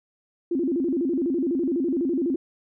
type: tone with vibrato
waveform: sine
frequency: 302 Hz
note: D4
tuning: 48 cents sharp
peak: -21 dBFS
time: 0.51-2.36 s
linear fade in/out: 5 ms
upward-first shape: square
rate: 12 Hz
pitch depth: 230 cents each way
effects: none